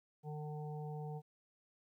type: harmonic tone with a mistuned harmonic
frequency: 150.9 Hz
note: D3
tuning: 47 cents sharp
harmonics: 1 / 3 / 5 / 6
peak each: -42 / -49 / -51 / -58 dBFS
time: 0.23-1.22 s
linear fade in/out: 50 ms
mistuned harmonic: 6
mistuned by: -17 cents
effects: 13-bit